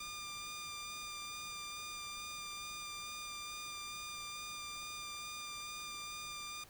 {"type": "tone with vibrato", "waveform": "10% pulse", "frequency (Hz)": 1200, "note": "D6", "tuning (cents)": 37, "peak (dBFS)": -35, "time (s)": [0, 6.64], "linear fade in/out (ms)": 5, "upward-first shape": "sine", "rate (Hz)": 2.3, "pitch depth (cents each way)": 12, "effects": ["pink hiss -60 dBFS RMS until 6.69 s"]}